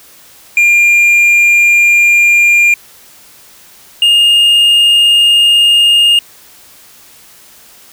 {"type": "tone pair in turn", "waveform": "triangle", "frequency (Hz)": [2400, 2834], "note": ["D7", "F7"], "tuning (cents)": [37, 25], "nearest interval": "minor third", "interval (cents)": 288, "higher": "second", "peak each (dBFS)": -3, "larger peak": "neither", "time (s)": [[0.57, 2.74], [4.02, 6.19]], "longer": "neither", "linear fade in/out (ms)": 2, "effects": ["white hiss -40 dBFS RMS until 7.92 s"]}